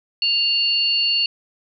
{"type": "tone pair together", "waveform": "sine", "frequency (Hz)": [2794, 4429], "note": ["F7", "C#8"], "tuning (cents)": [0, -2], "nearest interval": "minor sixth", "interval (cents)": 798, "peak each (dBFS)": [-19, -19], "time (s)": [0.22, 1.26], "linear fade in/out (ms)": 2, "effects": []}